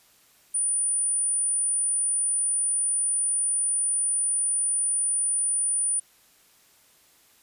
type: tone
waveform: sine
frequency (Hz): 9430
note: D9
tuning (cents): +6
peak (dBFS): -22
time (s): 0.54-6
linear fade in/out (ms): 10
effects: white hiss -59 dBFS RMS until 7.42 s + resampled to 32000 Hz